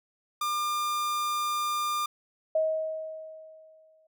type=tone; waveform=45% pulse; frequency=1200 Hz; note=D6; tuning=37 cents sharp; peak=-27 dBFS; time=0.41-2.06 s; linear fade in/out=5 ms
type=tone with exponential decay; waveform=sine; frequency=633 Hz; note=D#5; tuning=30 cents sharp; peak=-21 dBFS; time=2.55-4.07 s; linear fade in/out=5 ms; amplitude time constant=330 ms
effects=none